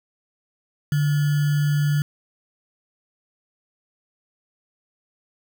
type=tone with sample-and-hold; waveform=sine; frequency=146.83 Hz; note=D3; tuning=in tune; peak=-17 dBFS; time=0.92-2.02 s; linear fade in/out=2 ms; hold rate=1575 Hz; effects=none